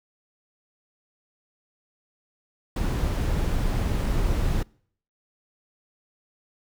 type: noise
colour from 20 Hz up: brown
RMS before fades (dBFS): -24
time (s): 2.76-4.63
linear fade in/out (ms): 5
effects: noise-tail reverb RT60 0.6 s tail -26 dB re dry